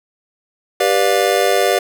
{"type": "chord", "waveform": "square", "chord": "G dominant seventh", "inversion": "none", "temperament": "just", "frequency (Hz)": [392, 490, 588, 705.6], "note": ["G4", "B4", "D5", "F5"], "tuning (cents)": [0, -14, 2, 18], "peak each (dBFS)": -19, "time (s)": [0.8, 1.79], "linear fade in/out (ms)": 5, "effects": []}